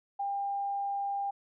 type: tone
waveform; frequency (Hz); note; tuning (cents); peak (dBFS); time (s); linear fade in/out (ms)
sine; 799; G5; +33; -30; 0.19-1.31; 10
effects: none